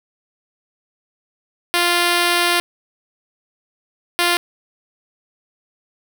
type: tone bursts at uneven times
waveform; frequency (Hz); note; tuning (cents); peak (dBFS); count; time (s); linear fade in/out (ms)
5% pulse; 348.7; F4; -3; -3; 2; 1.74-2.6 / 4.19-4.37; 0
effects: none